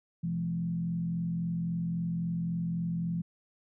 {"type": "tone with frequency modulation", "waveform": "sine", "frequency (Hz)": 170, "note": "F3", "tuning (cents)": -46, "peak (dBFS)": -29, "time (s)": [0.23, 3.22], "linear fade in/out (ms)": 10, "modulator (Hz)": 43.7, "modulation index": 0.59, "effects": []}